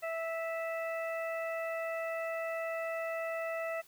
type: harmonic tone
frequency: 657 Hz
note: E5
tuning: 6 cents flat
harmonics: 1 / 2 / 3 / 4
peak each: -35 / -43 / -42 / -46 dBFS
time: 0.02-3.82 s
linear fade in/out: 20 ms
effects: white hiss -61 dBFS RMS until 3.87 s